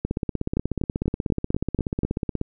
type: two click trains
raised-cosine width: 3 ms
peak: -11 / -10 dBFS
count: 40 / 7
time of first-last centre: 0.05-2.414 / 0.57-2.033 s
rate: 16.5 / 4.1 Hz
effects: none